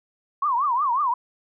sine tone with vibrato, 1063 Hz, C6, 27 cents sharp, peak -19 dBFS, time 0.42-1.14 s, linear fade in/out 5 ms, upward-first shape triangle, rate 5.5 Hz, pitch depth 260 cents each way, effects none

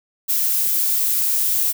violet noise, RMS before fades -19 dBFS, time 0.28-1.73 s, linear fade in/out 20 ms, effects none

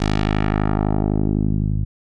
10% pulse tone with low-pass filter sweep, 51.91 Hz, G#1, in tune, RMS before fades -19 dBFS, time 0-1.85 s, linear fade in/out 5 ms, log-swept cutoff 5900 to 110 Hz, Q 1.1, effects none

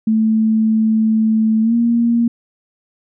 sine tone with pitch glide, 220 to 234.4 Hz, A3 to A#3, 0 to +10 cents, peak -11 dBFS, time 0.07-2.28 s, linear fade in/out 5 ms, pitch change +110 cents, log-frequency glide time 1.62-1.74 s, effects none

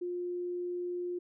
sine tone, 354.4 Hz, F4, 25 cents sharp, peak -33 dBFS, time 0.01-1.19 s, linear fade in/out 10 ms, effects none

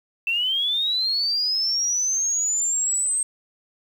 sine linear sweep, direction up, 2652 to 8372 Hz, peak -20 dBFS, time 0.27-3.23 s, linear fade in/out 2 ms, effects 8-bit

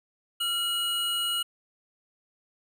square tone pair together, 1370 / 2903 Hz, F6 / F#7, -34 / -34 cents, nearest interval octave + minor second, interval 1300 cents, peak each -36 / -27 dBFS, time 0.4-1.43 s, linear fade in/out 10 ms, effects none

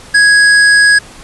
square tone, 1661.2 Hz, G#6, in tune, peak -5 dBFS, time 0.14-0.99 s, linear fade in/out 10 ms, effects pink hiss -35 dBFS RMS until 1.23 s + resampled to 24000 Hz

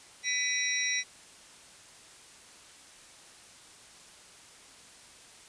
sine tone cluster, 1995 / 2291 / 2488 / 3934 / 5680 Hz, B6 / D7 / D#7 / B7 / F8, +17 / -44 / -1 / -7 / +28 cents, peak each -32 / -38 / -38 / -34 / -32 dBFS, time 0.23-1.04 s, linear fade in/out 50 ms, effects white hiss -53 dBFS RMS until 5.48 s + resampled to 22050 Hz

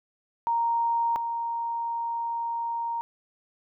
sine tone pair in turn, 931 / 931 Hz, A#5 / A#5, -2 / -2 cents, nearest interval unison, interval 0 cents, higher neither, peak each -22 / -27 dBFS, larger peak first, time 0.47-1.16 / 1.16-3.01 s, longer second, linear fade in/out 0 ms, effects none

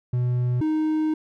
triangle tone pair in turn, 123.47 / 311.1 Hz, B2 / D#4, 0 / 0 cents, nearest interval octave + major third, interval 1600 cents, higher second, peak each -18 dBFS, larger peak neither, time 0.13-0.61 / 0.61-1.14 s, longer second, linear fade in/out 5 ms, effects none

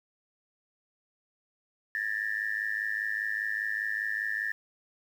sine tone with amplitude modulation, 1770 Hz, A6, 10 cents sharp, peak -24 dBFS, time 1.95-4.52 s, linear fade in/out 0 ms, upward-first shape sine, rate 105 Hz, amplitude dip 100%, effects tanh soft clip ceiling -20 dBFS + 9-bit

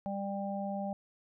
harmonic tone, 198.3 Hz, G3, 20 cents sharp, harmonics 1 / 3 / 4, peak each -36 / -39 / -39 dBFS, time 0.06-0.93 s, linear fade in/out 0 ms, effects none

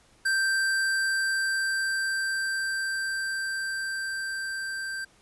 square tone with level ramp, 1568 Hz, G6, in tune, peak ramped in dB -23 to -32 dBFS, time 0.25-5.05 s, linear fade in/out 10 ms, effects pink hiss -60 dBFS RMS until 5.21 s + resampled to 24000 Hz

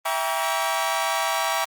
sawtooth chord, E diminished seventh, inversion none, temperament just, 659.3 / 791.1 / 949.3 / 1139.2 Hz, E5 / G5 / Bb5 / Db6, 0 / +16 / +31 / +47 cents, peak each -24 dBFS, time 0.05-1.65 s, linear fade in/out 10 ms, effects Opus 24 kbps

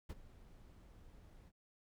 brown noise with ADSR envelope, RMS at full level -41 dBFS, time 0.09-1.52 s, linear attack 10 ms, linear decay 37 ms, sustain -18 dB, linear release 43 ms, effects none

